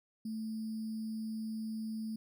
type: tone with sample-and-hold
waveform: sine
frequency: 220 Hz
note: A3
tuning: in tune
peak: -36 dBFS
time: 0.25-2.16 s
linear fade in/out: 5 ms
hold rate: 4900 Hz
effects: none